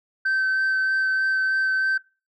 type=tone with vibrato; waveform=sine; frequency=1544 Hz; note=G6; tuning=27 cents flat; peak=-17 dBFS; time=0.25-1.98 s; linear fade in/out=10 ms; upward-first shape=sine; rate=3.2 Hz; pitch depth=9 cents each way; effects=noise-tail reverb RT60 0.3 s tail -21 dB re dry + tanh soft clip ceiling -18 dBFS